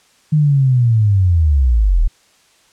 sine linear sweep, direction down, 155.56 to 35 Hz, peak -9 dBFS, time 0.32-2.08 s, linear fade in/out 10 ms, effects white hiss -53 dBFS RMS until 2.72 s + low-pass 8000 Hz 12 dB/octave

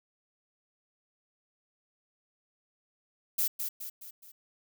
violet noise with echo, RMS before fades -28 dBFS, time 3.38-3.48 s, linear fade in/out 10 ms, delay 210 ms, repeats 4, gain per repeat -6 dB, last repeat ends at 4.32 s, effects none

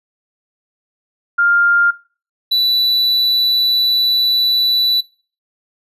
sine / triangle tone pair in turn, 1401 / 3963 Hz, F6 / B7, +5 / +5 cents, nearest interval octave + tritone, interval 1800 cents, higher second, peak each -10 dBFS, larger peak neither, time 1.38-1.91 / 2.51-5.01 s, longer second, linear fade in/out 10 ms, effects noise-tail reverb RT60 0.4 s tail -21 dB re dry + resampled to 32000 Hz

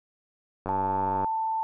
click train, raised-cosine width 1 ms, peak -18 dBFS, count 57, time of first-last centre 0.66-1.245 s, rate 95.7 Hz
sine tone with pitch glide, 880 to 887.7 Hz, A5 to A5, 0 to +15 cents, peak -25 dBFS, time 0.69-1.63 s, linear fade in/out 0 ms, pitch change +15 cents, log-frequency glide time 0.81-1.18 s
effects none

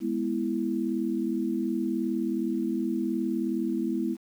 sine chord, E major, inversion first, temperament equal, 207.7 / 246.9 / 329.6 Hz, G#3 / B3 / E4, 0 / 0 / 0 cents, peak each -31 / -30 / -29 dBFS, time 0-4.17 s, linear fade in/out 50 ms, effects 9-bit

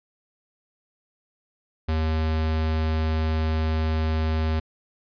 square tone, 79.1 Hz, D#2, 29 cents sharp, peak -22 dBFS, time 1.88-4.6 s, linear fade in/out 10 ms, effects resampled to 11025 Hz

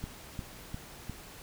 click train, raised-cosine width 5 ms, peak -24 dBFS, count 4, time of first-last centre 0.04-1.096 s, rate 2.84 Hz, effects pink hiss -49 dBFS RMS until 1.42 s

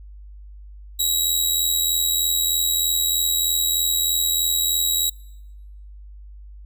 15% pulse tone with amplitude modulation, 3862 Hz, B7, 39 cents flat, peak -9 dBFS, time 0.99-5.1 s, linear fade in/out 10 ms, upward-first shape sine, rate 83.2 Hz, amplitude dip 50%, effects noise-tail reverb RT60 1.0 s tail -24 dB re dry + added 50 Hz sine -38 dBFS peak until 6.65 s

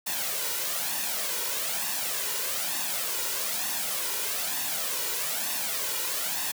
white noise with flanger, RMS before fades -30 dBFS, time 0.06-6.52 s, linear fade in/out 10 ms, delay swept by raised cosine 1.1 to 2.1 ms, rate 1.1 Hz, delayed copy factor +0.6, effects high-pass 200 Hz 12 dB/octave

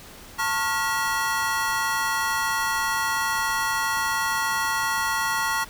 square tone cluster, 894 / 1096 / 1411 / 1927 Hz, A5 / C#6 / F6 / B6, +27 / -20 / +17 / -43 cents, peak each -29 dBFS, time 0.38-5.65 s, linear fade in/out 20 ms, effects pink hiss -44 dBFS RMS until 5.69 s

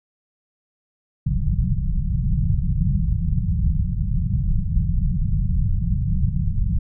pink low-pass noise, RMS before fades -20 dBFS, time 1.26-6.79 s, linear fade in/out 5 ms, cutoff 190 Hz, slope 96 dB/octave, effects none

